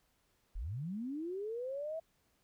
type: linear sweep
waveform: sine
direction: up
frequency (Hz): 31 to 659.3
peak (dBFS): -37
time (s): 0.55-2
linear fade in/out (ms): 10
effects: pink hiss -75 dBFS RMS until 2.43 s